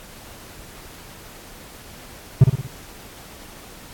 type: tone with echo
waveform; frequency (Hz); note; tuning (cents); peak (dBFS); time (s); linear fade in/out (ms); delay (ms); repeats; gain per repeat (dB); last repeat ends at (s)
triangle; 130.81; C3; 0; -3; 2.41-2.44; 5; 58; 4; -6; 2.672
effects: pink hiss -42 dBFS RMS until 3.93 s + AAC 64 kbps